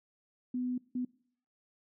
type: tone bursts at uneven times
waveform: sine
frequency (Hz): 249.9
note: B3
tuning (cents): +21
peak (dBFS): -31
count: 2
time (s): 0.54-0.78 / 0.95-1.05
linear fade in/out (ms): 5
effects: noise-tail reverb RT60 0.6 s tail -23 dB re dry